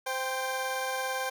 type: tone pair together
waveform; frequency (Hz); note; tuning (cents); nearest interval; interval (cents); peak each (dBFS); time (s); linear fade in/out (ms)
20% pulse; 520 / 789; C5 / G5; -11 / +11; perfect fifth; 722; -28; 0.06-1.3; 10
effects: none